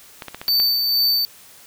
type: clicks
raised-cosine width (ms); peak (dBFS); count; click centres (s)
0.3; -15; 6; 0.222 / 0.283 / 0.346 / 0.415 / 0.483 / 0.6
type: tone with tremolo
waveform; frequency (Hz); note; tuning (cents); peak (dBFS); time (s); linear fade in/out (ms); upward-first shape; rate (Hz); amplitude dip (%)
square; 4562; C#8; +49; -15; 0.48-1.25; 0; sine; 2.2; 35
effects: white hiss -46 dBFS RMS until 1.66 s